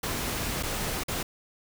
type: noise with dropouts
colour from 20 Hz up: pink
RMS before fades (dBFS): -31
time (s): 0.03-1.23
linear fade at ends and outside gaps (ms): 5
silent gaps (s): 0.628-0.632 / 1.036-1.082
effects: none